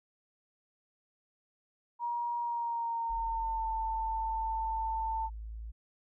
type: tone with pitch glide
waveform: sine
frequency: 950 to 891.5 Hz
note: A#5 to A5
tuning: +33 to +22 cents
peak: -31 dBFS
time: 1.99-5.3 s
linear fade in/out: 50 ms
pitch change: -111 cents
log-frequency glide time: 2.39-3.69 s
type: linear sweep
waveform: sine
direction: up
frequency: 43.65 to 55.7 Hz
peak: -39 dBFS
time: 3.09-5.72 s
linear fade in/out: 20 ms
effects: none